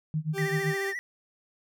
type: tone with tremolo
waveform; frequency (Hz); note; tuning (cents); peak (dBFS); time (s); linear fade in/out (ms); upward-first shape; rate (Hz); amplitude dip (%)
sine; 155.56; D#3; 0; -24; 0.14-0.75; 0; sine; 7.8; 95
type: tone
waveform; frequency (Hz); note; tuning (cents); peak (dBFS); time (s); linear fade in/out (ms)
40% pulse; 392; G4; 0; -29; 0.33-0.94; 50
type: tone with vibrato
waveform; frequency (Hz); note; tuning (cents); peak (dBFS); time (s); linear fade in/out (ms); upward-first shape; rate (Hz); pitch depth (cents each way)
triangle; 1894; A#6; +27; -30; 0.38-0.99; 0; sine; 14; 80
effects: none